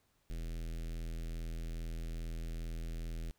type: tone with notch filter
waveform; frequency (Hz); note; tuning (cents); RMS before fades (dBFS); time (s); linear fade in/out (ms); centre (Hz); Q
square; 41.2; E1; 0; -40; 0.3-3.31; 0; 960; 0.63
effects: pink hiss -75 dBFS RMS until 3.38 s